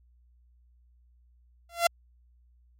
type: tone with exponential growth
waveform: sawtooth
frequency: 684 Hz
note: F5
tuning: 36 cents flat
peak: -13 dBFS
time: 1.69-1.87 s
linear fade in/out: 5 ms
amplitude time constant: 37 ms
effects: added 60 Hz sine -58 dBFS peak until 2.79 s + MP3 64 kbps